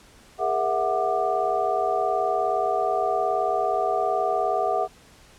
sine tone cluster, 408.6 / 466.1 / 658 / 737 / 1188 Hz, G#4 / A#4 / E5 / F#5 / D6, -28 / 0 / -3 / -7 / +20 cents, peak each -29 / -31 / -26 / -24 / -31 dBFS, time 0.38-4.88 s, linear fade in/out 50 ms, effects pink hiss -52 dBFS RMS until 5.38 s + low-pass 10000 Hz 12 dB/octave

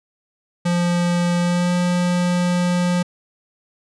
square tone with pitch glide, 174.61 to 177.35 Hz, F3 to F3, 0 to +27 cents, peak -17 dBFS, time 0.65-3.03 s, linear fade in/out 10 ms, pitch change +27 cents, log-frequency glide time 1.39-1.73 s, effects resampled to 22050 Hz

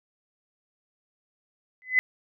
sine tone with exponential growth, 2020 Hz, B6, 39 cents sharp, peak -13 dBFS, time 1.82-1.99 s, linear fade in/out 0 ms, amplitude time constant 35 ms, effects none

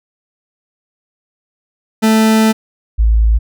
40% pulse / sine tone pair in turn, 220 / 55 Hz, A3 / A1, 0 / 0 cents, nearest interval 2 octaves, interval 2400 cents, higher first, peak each -7 dBFS, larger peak neither, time 2.02-2.53 / 2.98-3.39 s, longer first, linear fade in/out 20 ms, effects none

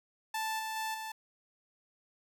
sawtooth tone with level steps, 880 Hz, A5, in tune, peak -29 / -32 / -30 / -35 dBFS, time 0.34-1.12 s, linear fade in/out 5 ms, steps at 0.59 / 0.76 / 0.94 s, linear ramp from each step 5 ms, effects none

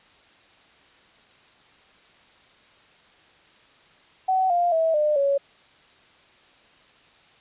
sine tone with pitch steps, 754 / 699.5 / 648.9 / 601.9 / 558.4 Hz, F#5 / F5 / E5 / D5 / C#5, +32 / +3 / -27 / +42 / +13 cents, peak -18 dBFS, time 4.28-5.38 s, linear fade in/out 10 ms, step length 220 ms, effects white hiss -55 dBFS RMS until 7.4 s + resampled to 8000 Hz

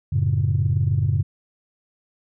sine chord, F# minor, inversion none, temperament just, 92.5 / 111 / 138.75 Hz, F#2 / A2 / C#3, 0 / +16 / +2 cents, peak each -21 dBFS, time 0.12-1.23 s, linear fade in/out 10 ms, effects tanh soft clip ceiling -10 dBFS

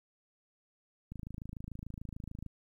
click train, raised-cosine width 5 ms, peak -30 dBFS, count 37, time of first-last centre 1.12-2.463 s, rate 26.8 Hz, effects 11-bit

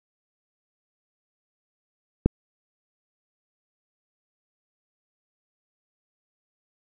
click, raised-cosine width 3 ms, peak -4 dBFS, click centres 2.26 s, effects none

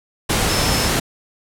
sine tone in noise, 5260 Hz, E8, 5 cents flat, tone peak -25 dBFS, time 0.49-0.89 s, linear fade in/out 10 ms, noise pink, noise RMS -18 dBFS, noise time 0.29-1 s, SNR -10 dB, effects low-pass 12000 Hz 12 dB/octave

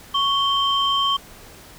sine tone pair together, 1108.7 / 3136 Hz, C#6 / G7, 0 / 0 cents, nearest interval octave + tritone, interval 1800 cents, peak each -19 dBFS, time 0.14-1.17 s, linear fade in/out 10 ms, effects tanh soft clip ceiling -11 dBFS + pink hiss -44 dBFS RMS until 1.78 s

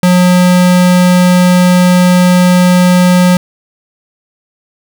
square tone, 180 Hz, F#3, 47 cents flat, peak -5 dBFS, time 0.03-3.37 s, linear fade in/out 2 ms, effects none

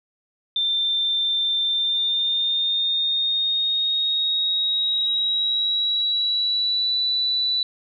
sine tone with pitch glide, 3575 to 3967 Hz, A7 to B7, +27 to +7 cents, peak -19 dBFS, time 0.56-7.63 s, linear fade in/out 2 ms, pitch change +180 cents, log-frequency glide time 1.68-6.95 s, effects none

